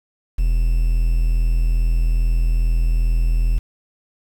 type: tone with quantisation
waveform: triangle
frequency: 41.2 Hz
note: E1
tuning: in tune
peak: -12 dBFS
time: 0.38-3.59 s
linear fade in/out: 10 ms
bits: 7
effects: none